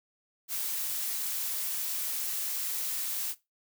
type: noise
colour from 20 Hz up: blue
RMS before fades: -33 dBFS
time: 0.48-3.35 s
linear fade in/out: 50 ms
effects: noise-tail reverb RT60 0.2 s tail -17 dB re dry